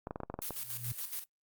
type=clicks; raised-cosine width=1 ms; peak=-24 dBFS; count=9; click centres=0.071 / 0.109 / 0.159 / 0.203 / 0.234 / 0.3 / 0.341 / 0.39 / 0.507 s
type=noise with tremolo; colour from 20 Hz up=blue; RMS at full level=-38 dBFS; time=0.42-1.24 s; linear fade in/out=0 ms; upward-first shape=square; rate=7.1 Hz; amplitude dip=60%
type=tone with exponential growth; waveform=sine; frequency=120.2 Hz; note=B2; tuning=46 cents flat; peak=-34 dBFS; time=0.5-0.92 s; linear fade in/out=0 ms; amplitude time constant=90 ms
effects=noise-tail reverb RT60 0.1 s tail -24 dB re dry + Opus 48 kbps